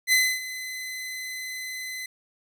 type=tone with ADSR envelope; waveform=sawtooth; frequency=2029 Hz; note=B6; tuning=46 cents sharp; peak=-13 dBFS; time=0.07-2.06 s; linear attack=55 ms; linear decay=270 ms; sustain=-16 dB; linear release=4 ms; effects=none